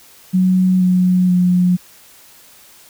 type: tone with pitch steps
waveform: sine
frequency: 185 / 182.35 / 179.73 Hz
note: F#3 / F#3 / F3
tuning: 0 / -25 / +50 cents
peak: -10 dBFS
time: 0.33-1.77 s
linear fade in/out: 20 ms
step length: 480 ms
effects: white hiss -45 dBFS RMS until 2.89 s